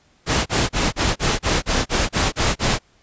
pink noise bursts, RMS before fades -18 dBFS, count 11, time 0.26-2.79 s, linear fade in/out 50 ms, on 200 ms, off 33 ms, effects pink hiss -58 dBFS RMS until 3.02 s + resampled to 16000 Hz

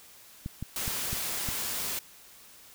clicks, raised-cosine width 5 ms, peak -22 dBFS, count 5, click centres 0.461 / 0.626 / 0.879 / 1.13 / 1.488 s
white noise, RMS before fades -33 dBFS, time 0.76-1.99 s, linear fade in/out 2 ms
effects white hiss -53 dBFS RMS until 2.74 s

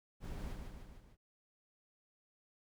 brown noise with echo, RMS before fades -44 dBFS, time 0.2-0.57 s, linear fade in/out 50 ms, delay 150 ms, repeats 4, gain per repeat -4 dB, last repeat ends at 1.17 s, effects none

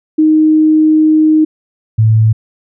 sine tone pair in turn, 311.1 / 110.34 Hz, D#4 / A2, 0 / +5 cents, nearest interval octave + tritone, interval 1795 cents, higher first, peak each -5 dBFS, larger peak neither, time 0.18-1.45 / 1.98-2.33 s, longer first, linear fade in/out 10 ms, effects none

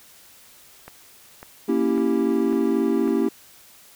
click train, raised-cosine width 0.5 ms, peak -23 dBFS, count 5, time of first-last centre 0.88-3.078 s, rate 1.82 Hz
triangle chord, A# diminished seventh, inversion none, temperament equal, 233.1 / 277.2 / 329.6 / 392 Hz, A#3 / C#4 / E4 / G4, 0 / 0 / 0 / 0 cents, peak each -22 dBFS, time 1.68-3.29 s, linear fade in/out 10 ms
effects white hiss -50 dBFS RMS until 3.95 s

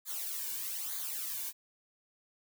blue noise with flanger, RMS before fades -38 dBFS, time 0.05-1.53 s, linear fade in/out 50 ms, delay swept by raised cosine 0.36 to 1.56 ms, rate 1.1 Hz, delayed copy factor -0.75, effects none

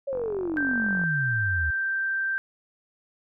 sine exponential sweep, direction down, 568 to 73.42 Hz, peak -26 dBFS, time 0.07-1.71 s, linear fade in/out 10 ms
click train, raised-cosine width 1 ms, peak -25 dBFS, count 43, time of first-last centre 0.13-1.037 s, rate 46.3 Hz
sine tone, 1568 Hz, G6, in tune, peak -24 dBFS, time 0.57-2.38 s, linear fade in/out 0 ms
effects none

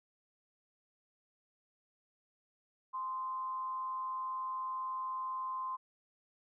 sine tone with amplitude modulation, 1040 Hz, C6, 11 cents flat, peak -34 dBFS, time 2.93-5.77 s, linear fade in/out 20 ms, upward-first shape sine, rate 198 Hz, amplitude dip 35%, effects none

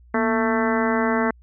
harmonic tone with a mistuned harmonic, 222.2 Hz, A3, 17 cents sharp, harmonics 1 / 2 / 3 / 4 / 5 / 6 / 7 / 8 / 9, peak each -22 / -25 / -27 / -28 / -29 / -30 / -30 / -31 / -32 dBFS, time 0.14-1.31 s, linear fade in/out 5 ms, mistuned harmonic 1, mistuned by +110 cents, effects added 60 Hz sine -47 dBFS peak until 1.42 s

